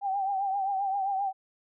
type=tone with vibrato; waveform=sine; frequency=784 Hz; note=G5; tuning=in tune; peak=-26 dBFS; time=0.01-1.33 s; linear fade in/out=50 ms; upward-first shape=triangle; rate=7.6 Hz; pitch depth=72 cents each way; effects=none